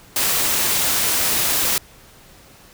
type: noise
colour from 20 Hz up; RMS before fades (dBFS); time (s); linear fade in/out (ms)
white; -19; 0.16-1.78; 2
effects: pink hiss -47 dBFS RMS until 2.73 s